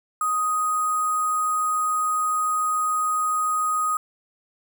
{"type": "tone with sample-and-hold", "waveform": "sine", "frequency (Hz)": 1247, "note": "D#6", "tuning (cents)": 3, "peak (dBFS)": -20, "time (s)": [0.21, 3.97], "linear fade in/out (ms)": 2, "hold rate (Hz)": 8820, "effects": []}